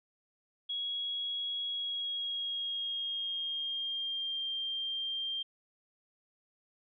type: tone with pitch glide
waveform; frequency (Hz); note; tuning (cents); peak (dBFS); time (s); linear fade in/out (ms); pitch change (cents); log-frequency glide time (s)
sine; 3323 to 3180; G#7 to G7; 0 to +24; -33; 0.69-5.43; 10; -76; 1.66-4.51
effects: none